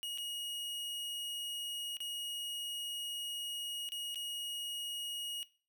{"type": "tone with dropouts", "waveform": "45% pulse", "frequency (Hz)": 2884, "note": "F#7", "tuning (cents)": -45, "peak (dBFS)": -37, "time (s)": [0.03, 5.43], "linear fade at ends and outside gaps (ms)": 0, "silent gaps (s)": [[0.176, 0.183], [1.969, 2.004], [3.889, 3.92], [4.145, 4.157]], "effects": ["noise-tail reverb RT60 0.4 s tail -19 dB re dry"]}